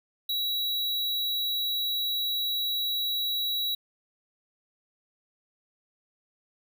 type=tone; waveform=square; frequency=3890 Hz; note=B7; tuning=27 cents flat; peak=-27 dBFS; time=0.29-3.75 s; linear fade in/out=5 ms; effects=none